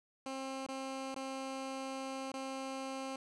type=tone with dropouts; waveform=15% pulse; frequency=266.6 Hz; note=C4; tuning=33 cents sharp; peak=-33 dBFS; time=0.26-3.16 s; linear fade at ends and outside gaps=2 ms; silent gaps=0.665-0.687 / 1.144-1.162 / 2.319-2.339 s; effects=resampled to 22050 Hz + 12-bit